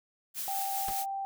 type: noise with tremolo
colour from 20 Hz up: blue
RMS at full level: -35 dBFS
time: 0.34-1.06 s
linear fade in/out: 50 ms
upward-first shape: sine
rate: 5 Hz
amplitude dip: 30%
type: tone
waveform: sine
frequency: 784 Hz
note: G5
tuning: in tune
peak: -32 dBFS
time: 0.48-1.25 s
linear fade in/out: 0 ms
type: noise with exponential decay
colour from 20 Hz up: pink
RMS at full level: -34 dBFS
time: 0.88-0.96 s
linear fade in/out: 2 ms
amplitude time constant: 17 ms
effects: none